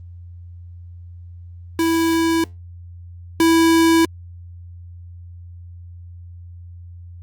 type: tone pair in turn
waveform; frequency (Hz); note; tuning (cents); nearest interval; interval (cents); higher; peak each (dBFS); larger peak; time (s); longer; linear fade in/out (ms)
square; 329 / 329; E4 / E4; -3 / -3; unison; 0; neither; -16 / -12; second; 1.79-2.44 / 3.4-4.05; neither; 2
effects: added 87 Hz sine -35 dBFS peak until 7.22 s + Opus 24 kbps